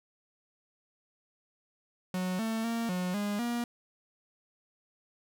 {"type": "tone with pitch steps", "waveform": "45% pulse", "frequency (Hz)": [183.6, 223.5, 230.8, 181.2, 205.2, 238.2], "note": ["F#3", "A3", "A#3", "F#3", "G#3", "A#3"], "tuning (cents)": [-13, 27, -17, -36, -21, 38], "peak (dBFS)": -30, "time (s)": [2.14, 3.64], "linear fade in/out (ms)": 2, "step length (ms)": 250, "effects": []}